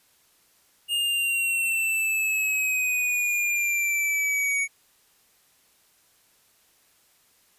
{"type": "exponential sweep", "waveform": "square", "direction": "down", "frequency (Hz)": [2840, 2231], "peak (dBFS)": -23, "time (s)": [0.88, 4.68], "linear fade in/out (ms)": 50, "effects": ["white hiss -62 dBFS RMS until 7.58 s", "resampled to 32000 Hz"]}